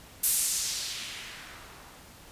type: noise with low-pass filter sweep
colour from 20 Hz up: violet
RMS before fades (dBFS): -33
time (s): 0.23-2.02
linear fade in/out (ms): 10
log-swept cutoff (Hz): 12000 to 690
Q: 1.3
effects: pink hiss -51 dBFS RMS until 2.31 s + resampled to 32000 Hz